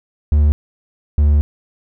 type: tone pair in turn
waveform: triangle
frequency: 74.2 / 73.52 Hz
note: D2 / D2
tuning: +18 / +2 cents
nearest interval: unison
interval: 16 cents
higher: first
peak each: -7 dBFS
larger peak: neither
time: 0.32-0.52 / 1.18-1.41 s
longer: second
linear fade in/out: 0 ms
effects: none